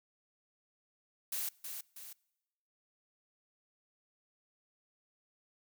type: noise with echo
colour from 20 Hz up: blue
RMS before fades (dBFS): -37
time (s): 1.32-1.49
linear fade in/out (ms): 5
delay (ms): 320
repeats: 2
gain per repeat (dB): -6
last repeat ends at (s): 2.13
effects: noise-tail reverb RT60 1.0 s tail -25 dB re dry